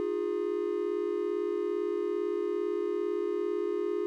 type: tone cluster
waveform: triangle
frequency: 312.8 / 355.2 / 412.9 Hz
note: D#4 / F4 / G#4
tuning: +9 / +29 / -10 cents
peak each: -37 / -30 / -29 dBFS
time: 0-4.06 s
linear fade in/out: 0 ms
effects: none